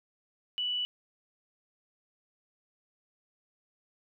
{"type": "tone", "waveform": "sine", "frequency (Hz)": 2960, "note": "F#7", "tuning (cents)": 0, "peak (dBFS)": -29, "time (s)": [0.58, 0.85], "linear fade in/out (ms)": 0, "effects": []}